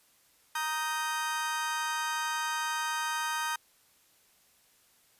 35% pulse chord, Eb major, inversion second, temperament just, 933.4 / 1244.5 / 1555.6 Hz, Bb5 / Eb6 / G6, +2 / 0 / -14 cents, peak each -32 / -34 / -34 dBFS, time 0.55-3.56 s, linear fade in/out 5 ms, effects white hiss -65 dBFS RMS until 5.19 s + resampled to 32000 Hz

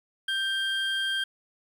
triangle tone pair together, 1568 / 3206 Hz, G6 / G7, 0 / +38 cents, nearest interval octave, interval 1238 cents, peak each -27 dBFS, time 0.28-1.24 s, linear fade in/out 5 ms, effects 9-bit

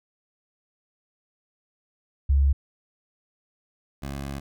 sine / 15% pulse tone pair in turn, 69.3 / 69.3 Hz, C#2 / C#2, 0 / 0 cents, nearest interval unison, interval 0 cents, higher neither, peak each -16 / -25 dBFS, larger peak first, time 2.29-2.53 / 4.02-4.4 s, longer second, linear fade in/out 10 ms, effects none

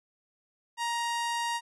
sawtooth tone, 939 Hz, A#5, 12 cents sharp, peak -25 dBFS, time 0.77-1.61 s, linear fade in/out 50 ms, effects resampled to 24000 Hz

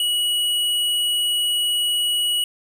square tone, 2921 Hz, F#7, 23 cents flat, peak -19 dBFS, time 0-2.44 s, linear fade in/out 2 ms, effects none

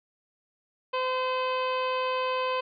harmonic tone, 513 Hz, C5, 34 cents flat, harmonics 1 / 2 / 3 / 4 / 5 / 6 / 7 / 8 / 9, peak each -29 / -29 / -41 / -45 / -36 / -40 / -50 / -52 / -48 dBFS, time 0.93-2.61 s, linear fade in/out 10 ms, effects none

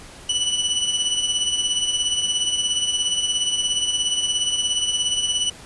sawtooth tone with tremolo, 2963 Hz, F#7, 2 cents sharp, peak -14 dBFS, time 0.29-5.5 s, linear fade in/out 5 ms, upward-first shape sine, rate 17 Hz, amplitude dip 55%, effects pink hiss -42 dBFS RMS until 5.65 s + resampled to 24000 Hz

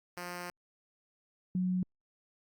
5% pulse / sine tone pair in turn, 176.8 / 183.11 Hz, F3 / F#3, +22 / -18 cents, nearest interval minor second, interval 60 cents, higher second, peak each -28 dBFS, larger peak neither, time 0.17-0.5 / 1.55-1.83 s, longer first, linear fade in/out 2 ms, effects Opus 48 kbps

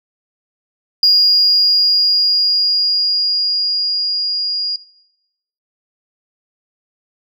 sine tone with level ramp, 4853 Hz, D#8, 44 cents flat, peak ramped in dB -6 to -16 dBFS, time 1.03-4.76 s, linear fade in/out 2 ms, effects noise-tail reverb RT60 0.9 s tail -23 dB re dry + tanh soft clip ceiling -3 dBFS

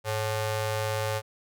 sawtooth ring-modulated tone, 325 Hz, E4, 24 cents flat, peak -20 dBFS, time 0.04-1.22 s, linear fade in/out 50 ms, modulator 221 Hz, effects none

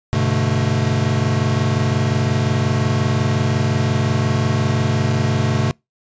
square tone cluster, 99.7 / 125.3 / 145.4 / 219.2 Hz, G2 / B2 / D3 / A3, +30 / +25 / -17 / -6 cents, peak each -22 / -20 / -23 / -24 dBFS, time 0.13-5.71 s, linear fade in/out 0 ms, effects noise-tail reverb RT60 0.2 s tail -26 dB re dry + resampled to 16000 Hz

